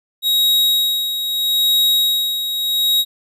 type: tone with tremolo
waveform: 45% pulse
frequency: 3800 Hz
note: A#7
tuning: 33 cents sharp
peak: -12 dBFS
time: 0.22-3.05 s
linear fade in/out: 50 ms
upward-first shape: sine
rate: 0.78 Hz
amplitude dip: 60%
effects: none